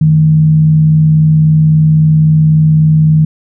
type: tone with frequency modulation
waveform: sine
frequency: 155.56 Hz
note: D#3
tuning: in tune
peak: -4 dBFS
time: 0.01-3.25 s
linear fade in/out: 5 ms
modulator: 63.7 Hz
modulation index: 0.21
effects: none